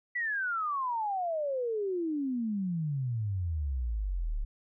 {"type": "exponential sweep", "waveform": "sine", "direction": "down", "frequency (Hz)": [1988, 33.9], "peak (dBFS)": -29, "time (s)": [0.15, 4.45], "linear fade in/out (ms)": 10, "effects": []}